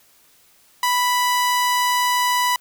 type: tone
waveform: sawtooth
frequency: 987.8 Hz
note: B5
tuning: in tune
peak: -13 dBFS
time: 0.83-2.56 s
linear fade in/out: 2 ms
effects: white hiss -55 dBFS RMS until 2.6 s